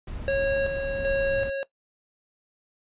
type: noise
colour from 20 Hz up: brown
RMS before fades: -35 dBFS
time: 0.07-1.5 s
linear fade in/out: 5 ms
type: tone with tremolo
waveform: square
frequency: 548 Hz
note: C#5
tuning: 20 cents flat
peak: -22 dBFS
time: 0.28-1.63 s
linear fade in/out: 0 ms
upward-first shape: square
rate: 1.3 Hz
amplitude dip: 45%
effects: noise-tail reverb RT60 0.1 s tail -18 dB re dry + resampled to 8000 Hz